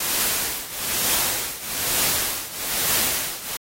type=noise with tremolo; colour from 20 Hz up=white; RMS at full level=-20 dBFS; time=0-3.57 s; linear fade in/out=5 ms; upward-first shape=triangle; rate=1.1 Hz; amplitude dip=85%; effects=AAC 48 kbps